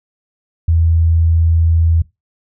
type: tone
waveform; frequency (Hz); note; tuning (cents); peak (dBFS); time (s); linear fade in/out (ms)
sine; 82.41; E2; 0; -9; 0.68-2.02; 5
effects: noise-tail reverb RT60 0.2 s tail -20 dB re dry